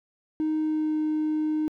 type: tone with pitch glide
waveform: triangle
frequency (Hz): 311.1 to 308.2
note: D#4 to D#4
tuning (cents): 0 to -16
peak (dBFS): -20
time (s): 0.4-1.68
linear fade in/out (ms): 0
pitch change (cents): -16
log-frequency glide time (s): 0.58-0.98
effects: tanh soft clip ceiling -19 dBFS